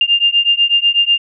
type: beating tone pair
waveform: sine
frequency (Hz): 2799 / 2807.1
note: F7 / F7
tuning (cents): +3 / +8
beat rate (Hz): 8.1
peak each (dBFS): -13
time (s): 0.01-1.18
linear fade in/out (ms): 2
effects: none